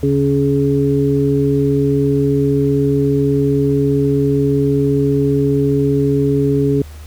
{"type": "harmonic tone", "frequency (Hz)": 140, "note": "C#3", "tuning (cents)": 18, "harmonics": [1, 2, 3], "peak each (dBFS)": [-16, -16, -16], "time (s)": [0.03, 6.82], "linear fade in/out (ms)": 2, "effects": ["added 75 Hz sine -31 dBFS peak until 7.06 s", "pink hiss -43 dBFS RMS until 7.06 s"]}